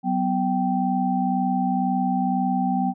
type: tone cluster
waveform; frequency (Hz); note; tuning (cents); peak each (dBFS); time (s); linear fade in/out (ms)
sine; 187.9 / 249.9 / 779; F#3 / B3 / G5; +27 / +21 / -11; -24; 0.03-2.94; 50
effects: none